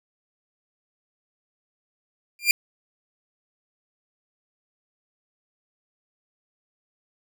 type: tone with exponential growth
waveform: sawtooth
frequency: 2391 Hz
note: D7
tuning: 30 cents sharp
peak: -7 dBFS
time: 2.39-2.51 s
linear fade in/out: 1 ms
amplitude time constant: 25 ms
effects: none